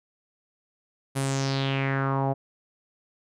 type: tone with low-pass filter sweep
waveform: sawtooth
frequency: 136 Hz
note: C#3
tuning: 33 cents flat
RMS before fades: -26 dBFS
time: 1.15-2.34 s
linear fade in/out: 20 ms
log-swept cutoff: 11000 to 690 Hz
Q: 3.9
effects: none